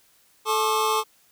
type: tone cluster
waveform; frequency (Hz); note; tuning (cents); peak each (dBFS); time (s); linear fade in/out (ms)
square; 437.2 / 866 / 1081 / 1194; A4 / A5 / C#6 / D6; -11 / -28 / -44 / +28; -27; 0.45-1.04; 50
effects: white hiss -60 dBFS RMS until 1.31 s